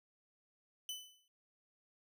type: tone with exponential decay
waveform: sawtooth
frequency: 3009 Hz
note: F#7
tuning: 28 cents sharp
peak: -35 dBFS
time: 0.89-1.28 s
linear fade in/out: 1 ms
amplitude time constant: 83 ms
effects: none